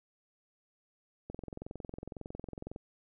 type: click train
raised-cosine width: 2 ms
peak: -28 dBFS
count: 33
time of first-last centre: 1.3-2.761 s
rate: 21.9 Hz
effects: none